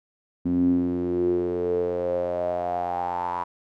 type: tone with band-pass filter sweep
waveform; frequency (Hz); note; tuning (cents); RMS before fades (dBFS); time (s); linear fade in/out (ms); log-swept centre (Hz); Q
sawtooth; 88.3; F2; +20; -25; 0.45-3.44; 10; 240 to 980; 9.7
effects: none